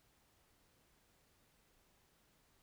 silence, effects pink hiss -73 dBFS RMS until 2.62 s

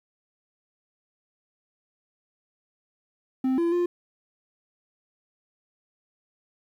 triangle tone with pitch steps, 260.7 / 339.3 / 350.7 Hz, C4 / F4 / F4, -6 / -50 / +7 cents, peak -19 dBFS, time 3.44-3.86 s, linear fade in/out 5 ms, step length 140 ms, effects 10-bit

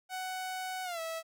sawtooth tone with pitch glide, 745 to 652.3 Hz, F#5 to E5, +12 to -18 cents, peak -32 dBFS, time 0.09-1.23 s, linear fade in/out 50 ms, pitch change -230 cents, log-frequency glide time 0.84-1 s, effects none

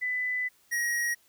sine / square tone pair in turn, 1999 / 1894.4 Hz, B6 / A#6, +20 / +27 cents, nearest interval minor second, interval 93 cents, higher first, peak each -27 dBFS, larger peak neither, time 0.01-0.49 / 0.71-1.15 s, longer first, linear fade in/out 20 ms, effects white hiss -64 dBFS RMS until 1.28 s

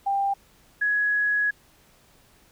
sine tone pair in turn, 793 / 1675.5 Hz, G5 / G#6, +20 / +15 cents, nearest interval octave + minor second, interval 1295 cents, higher second, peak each -21 / -20 dBFS, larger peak second, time 0.06-0.34 / 0.81-1.51 s, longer second, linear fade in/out 10 ms, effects pink hiss -58 dBFS RMS until 2.51 s

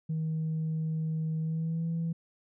sine tone with pitch glide, 158.7 to 165.63 Hz, D#3 to E3, +35 to +9 cents, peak -27 dBFS, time 0.09-2.13 s, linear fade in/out 10 ms, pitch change +74 cents, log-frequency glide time 1.4-1.87 s, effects tanh soft clip ceiling -26 dBFS

